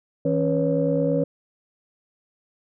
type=tone cluster; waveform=sine; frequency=161.6 / 274.7 / 486.8 / 556 Hz; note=E3 / C#4 / B4 / C#5; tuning=-34 / -16 / -25 / +5 cents; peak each=-24 dBFS; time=0.25-1.24 s; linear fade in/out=5 ms; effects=tanh soft clip ceiling -9 dBFS